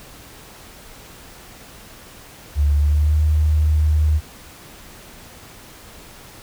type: tone with pitch glide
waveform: sine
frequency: 72.6 to 76.7 Hz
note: D2 to D#2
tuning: -19 to -24 cents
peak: -13 dBFS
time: 2.55-4.21 s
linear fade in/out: 50 ms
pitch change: +95 cents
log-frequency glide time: 2.76-3.19 s
effects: pink hiss -42 dBFS RMS until 6.42 s